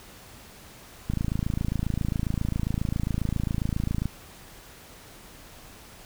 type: click train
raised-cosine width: 5 ms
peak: -14 dBFS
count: 82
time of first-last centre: 1.1-4.056 s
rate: 27.4 Hz
effects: pink hiss -48 dBFS RMS until 6.05 s